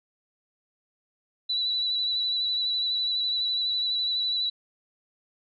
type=tone with vibrato; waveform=sine; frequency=3951 Hz; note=B7; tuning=in tune; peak=-24 dBFS; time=1.49-4.5 s; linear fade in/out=10 ms; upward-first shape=sine; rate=12 Hz; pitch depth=23 cents each way; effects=none